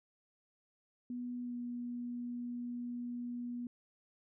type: tone with pitch glide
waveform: sine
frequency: 245.1 to 242.1 Hz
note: B3 to B3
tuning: -13 to -34 cents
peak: -38 dBFS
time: 1.1-3.67 s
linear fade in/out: 2 ms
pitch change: -21 cents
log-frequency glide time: 1.42-1.55 s
effects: none